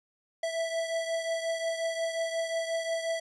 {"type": "beating tone pair", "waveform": "square", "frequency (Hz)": [658, 663.6], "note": ["E5", "E5"], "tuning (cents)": [-3, 11], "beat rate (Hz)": 5.6, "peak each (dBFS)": [-31, -37], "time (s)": [0.43, 3.2], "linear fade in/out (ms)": 5, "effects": ["resampled to 22050 Hz"]}